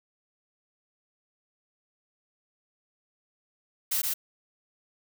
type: noise with echo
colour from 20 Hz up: blue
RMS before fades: -27 dBFS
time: 3.91-4.02 s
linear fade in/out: 10 ms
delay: 120 ms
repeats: 1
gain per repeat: -2 dB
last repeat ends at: 4.14 s
effects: none

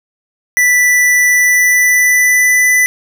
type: tone with pitch glide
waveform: square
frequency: 1975.5 to 1995 Hz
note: B6 to B6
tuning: 0 to +17 cents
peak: -8 dBFS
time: 0.57-2.86 s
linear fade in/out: 0 ms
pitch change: +17 cents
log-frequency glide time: 1.3-2.74 s
effects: none

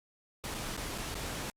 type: noise with dropouts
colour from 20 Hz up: pink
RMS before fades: -38 dBFS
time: 0.44-1.5 s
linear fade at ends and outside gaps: 0 ms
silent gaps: 0.543-0.547 / 0.766-0.776 / 0.979-0.983 / 1.143-1.153 s
effects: low-pass 12000 Hz 12 dB/octave + Opus 48 kbps

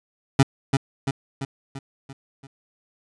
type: tone with echo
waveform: 25% pulse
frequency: 136 Hz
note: C#3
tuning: 33 cents flat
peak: -8 dBFS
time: 0.39-0.43 s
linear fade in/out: 5 ms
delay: 340 ms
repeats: 6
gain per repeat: -5 dB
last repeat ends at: 2.47 s
effects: resampled to 22050 Hz

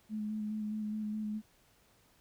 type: tone with vibrato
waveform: sine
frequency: 213.4 Hz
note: G#3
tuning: 47 cents sharp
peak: -34 dBFS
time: 0.09-1.42 s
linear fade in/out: 50 ms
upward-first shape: square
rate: 4.8 Hz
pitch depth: 16 cents each way
effects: pink hiss -67 dBFS RMS until 2.2 s

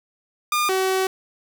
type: tone pair in turn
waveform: sawtooth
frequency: 1210 / 378.6 Hz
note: D#6 / F#4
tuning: -49 / +40 cents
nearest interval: octave + minor sixth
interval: 2011 cents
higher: first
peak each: -15 dBFS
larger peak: neither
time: 0.52-0.69 / 0.69-1.07 s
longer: second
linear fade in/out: 2 ms
effects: none

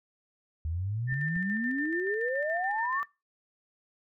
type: exponential sweep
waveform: sine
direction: up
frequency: 76.3 to 1174.7 Hz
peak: -29 dBFS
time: 0.65-3.03 s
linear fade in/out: 0 ms
type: tone with tremolo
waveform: sine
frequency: 1794 Hz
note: A6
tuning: 33 cents sharp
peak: -30 dBFS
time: 1.07-3.06 s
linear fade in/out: 50 ms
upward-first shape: square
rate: 7 Hz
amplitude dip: 35%
type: clicks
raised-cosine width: 5 ms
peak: -33 dBFS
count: 2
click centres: 1.125 / 1.364 s
effects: noise-tail reverb RT60 0.3 s tail -26 dB re dry

